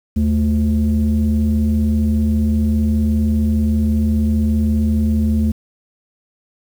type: tone pair together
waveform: sine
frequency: 77.78 / 218.4 Hz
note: D#2 / A3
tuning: 0 / -13 cents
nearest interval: octave + tritone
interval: 1787 cents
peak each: -14 dBFS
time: 0.16-5.52 s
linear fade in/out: 10 ms
effects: tanh soft clip ceiling -9 dBFS + 7-bit